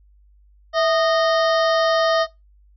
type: harmonic tone with a mistuned harmonic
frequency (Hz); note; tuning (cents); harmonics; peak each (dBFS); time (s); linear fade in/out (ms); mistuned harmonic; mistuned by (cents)
618; D#5; -12; 1 / 2 / 3 / 5 / 6 / 7 / 8 / 9; -16 / -22 / -26 / -30 / -32 / -33 / -34 / -35; 0.73-2.27; 50; 1; +100
effects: noise-tail reverb RT60 0.2 s tail -21 dB re dry + added 50 Hz sine -50 dBFS peak until 2.76 s